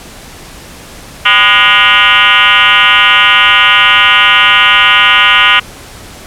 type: tone with frequency modulation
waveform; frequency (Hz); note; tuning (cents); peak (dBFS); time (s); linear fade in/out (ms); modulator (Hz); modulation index
sine; 2108; C7; +12; -3; 1.25-5.6; 10; 220; 4.7
effects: pink hiss -31 dBFS RMS until 6.26 s + low-pass 12000 Hz 12 dB/octave